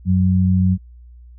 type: tone pair together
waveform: sine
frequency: 92.29 / 185 Hz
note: F#2 / F#3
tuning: -4 / 0 cents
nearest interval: octave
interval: 1204 cents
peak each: -15 dBFS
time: 0.05-0.78 s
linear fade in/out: 50 ms
effects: added 60 Hz sine -39 dBFS peak until 1.38 s